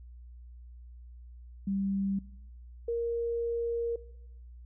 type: tone pair in turn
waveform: sine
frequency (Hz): 196 / 467.5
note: G3 / A#4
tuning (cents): 0 / +5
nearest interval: octave + minor third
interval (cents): 1505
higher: second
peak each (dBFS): -28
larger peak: neither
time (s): 1.67-2.19 / 2.88-3.96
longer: second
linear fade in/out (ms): 5
effects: noise-tail reverb RT60 0.9 s tail -21 dB re dry + added 60 Hz sine -46 dBFS peak until 4.65 s